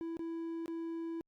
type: tone with dropouts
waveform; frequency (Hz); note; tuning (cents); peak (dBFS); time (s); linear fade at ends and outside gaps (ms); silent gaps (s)
triangle; 330.9; E4; +7; -35; 0.01-1.21; 0; 0.169-0.193 / 0.659-0.68
effects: Opus 48 kbps

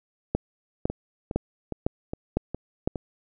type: two click trains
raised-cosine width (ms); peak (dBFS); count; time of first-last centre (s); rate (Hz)
2; -17 / -9; 6 / 6; 0.9-2.958 / 0.35-2.875; 2.43 / 1.98
effects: none

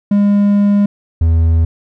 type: tone pair in turn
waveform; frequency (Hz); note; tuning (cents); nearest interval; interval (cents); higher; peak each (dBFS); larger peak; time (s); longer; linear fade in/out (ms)
triangle; 203.2 / 81.81; G#3 / E2; -38 / -13; octave + major third; 1575; first; -6; neither; 0.11-0.86 / 1.21-1.65; first; 5
effects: none

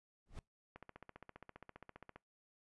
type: noise with exponential growth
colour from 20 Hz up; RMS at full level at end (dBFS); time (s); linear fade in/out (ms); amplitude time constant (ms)
brown; -40; 0.26-0.39; 1; 28
type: click train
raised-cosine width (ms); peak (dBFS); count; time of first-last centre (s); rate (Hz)
0.5; -36; 22; 0.76-2.16; 15
effects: noise-tail reverb RT60 0.2 s tail -25 dB re dry + resampled to 24000 Hz

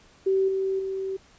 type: tone with level steps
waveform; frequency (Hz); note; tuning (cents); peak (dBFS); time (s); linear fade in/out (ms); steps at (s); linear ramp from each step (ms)
sine; 384.4; G4; -34; -19 / -23 / -27; 0.26-1.17; 10; 0.48 / 0.79; 5
effects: pink hiss -56 dBFS RMS until 1.38 s + resampled to 16000 Hz

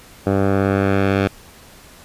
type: tone with low-pass filter sweep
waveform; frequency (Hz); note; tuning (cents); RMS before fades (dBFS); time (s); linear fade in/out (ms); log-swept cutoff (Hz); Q
10% pulse; 98; G2; 0; -17; 0.26-1.28; 10; 940 to 3000; 1
effects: pink hiss -44 dBFS RMS until 2.04 s + resampled to 32000 Hz

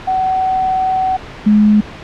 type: tone pair in turn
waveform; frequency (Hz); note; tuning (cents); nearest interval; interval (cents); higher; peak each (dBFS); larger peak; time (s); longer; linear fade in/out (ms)
sine; 753 / 210.7; F#5 / G#3; +30 / +25; octave + minor seventh; 2205; first; -12 / -6; second; 0.07-1.17 / 1.46-1.81; first; 10
effects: pink hiss -31 dBFS RMS until 2.03 s + low-pass 3000 Hz 12 dB/octave

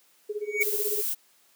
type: tone with tremolo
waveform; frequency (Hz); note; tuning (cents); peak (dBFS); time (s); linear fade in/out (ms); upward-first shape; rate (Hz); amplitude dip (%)
sine; 418.4; G#4; +13; -26; 0.29-1.02; 10; sine; 16; 90
type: tone with exponential growth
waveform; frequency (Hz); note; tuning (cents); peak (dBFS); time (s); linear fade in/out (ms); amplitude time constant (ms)
triangle; 2244; C#7; +21; -17; 0.41-0.63; 5; 47
type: noise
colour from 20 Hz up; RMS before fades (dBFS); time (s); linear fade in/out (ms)
violet; -29; 0.6-1.15; 20
effects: white hiss -62 dBFS RMS until 1.55 s + high-pass 200 Hz 12 dB/octave

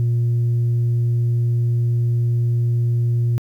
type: tone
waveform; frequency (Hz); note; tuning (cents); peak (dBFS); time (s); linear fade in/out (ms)
sine; 118.7; A#2; +32; -13; 0-3.38; 0
effects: tanh soft clip ceiling -14 dBFS + 9-bit

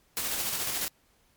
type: noise with tremolo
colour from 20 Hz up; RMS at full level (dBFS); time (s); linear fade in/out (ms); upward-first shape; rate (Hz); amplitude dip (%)
white; -30; 0.17-0.88; 0; square; 14; 30
effects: pink hiss -66 dBFS RMS until 1.36 s + MP3 96 kbps

